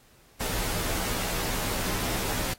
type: noise with comb filter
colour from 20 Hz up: pink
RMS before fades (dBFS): -30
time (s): 0.4-2.54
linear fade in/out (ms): 10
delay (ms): 14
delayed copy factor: -0.9
effects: pink hiss -59 dBFS RMS until 2.58 s + AAC 48 kbps